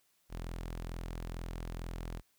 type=tone; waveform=sawtooth; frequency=42.22 Hz; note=E1; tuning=42 cents sharp; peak=-35 dBFS; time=0.29-2.22 s; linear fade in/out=50 ms; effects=white hiss -73 dBFS RMS until 2.38 s

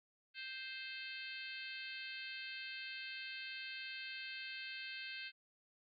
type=harmonic tone with a mistuned harmonic; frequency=523.3 Hz; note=C5; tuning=in tune; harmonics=3 / 4 / 5 / 6 / 7 / 8 / 9; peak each=-50 / -53 / -49 / -53 / -56 / -54 / -57 dBFS; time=0.34-5.32 s; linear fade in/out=50 ms; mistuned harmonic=9; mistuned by=-55 cents; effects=none

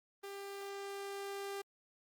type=tone with level ramp; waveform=sawtooth; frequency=397.3 Hz; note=G4; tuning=23 cents sharp; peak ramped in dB=-40 to -36 dBFS; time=0.23-1.62 s; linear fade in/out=10 ms; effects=Opus 24 kbps

